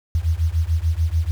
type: beating tone pair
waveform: sine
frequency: 78.1 / 84.9 Hz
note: D#2 / F2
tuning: +7 / -48 cents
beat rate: 6.8 Hz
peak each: -20 dBFS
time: 0.15-1.31 s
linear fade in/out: 0 ms
effects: 7-bit